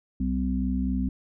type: harmonic tone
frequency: 64.1 Hz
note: C2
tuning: 35 cents flat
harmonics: 1 / 3 / 4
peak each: -28 / -28 / -28 dBFS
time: 0.2-1.09 s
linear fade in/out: 5 ms
effects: none